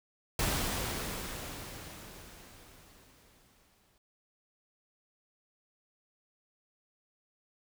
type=noise with exponential decay; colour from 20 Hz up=pink; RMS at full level=-30 dBFS; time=0.39-3.98 s; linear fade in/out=2 ms; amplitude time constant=780 ms; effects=none